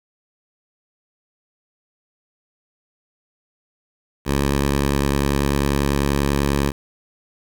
10% pulse tone with vibrato, 70.1 Hz, C#2, 20 cents sharp, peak -9 dBFS, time 4.25-6.73 s, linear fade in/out 50 ms, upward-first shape sine, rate 7.9 Hz, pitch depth 10 cents each way, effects 7-bit

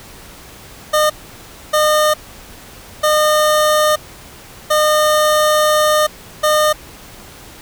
25% pulse tone bursts at uneven times, 609 Hz, D#5, 37 cents flat, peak -7 dBFS, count 5, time 0.93-1.1 / 1.73-2.14 / 3.03-3.96 / 4.7-6.07 / 6.43-6.73 s, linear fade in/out 10 ms, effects pink hiss -38 dBFS RMS until 7.61 s

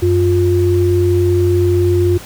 sine tone pair together, 93.47 / 352.9 Hz, F#2 / F4, +18 / +18 cents, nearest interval octave + major seventh, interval 2300 cents, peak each -13 / -12 dBFS, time 0.02-2.18 s, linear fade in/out 10 ms, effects pink hiss -34 dBFS RMS until 2.25 s

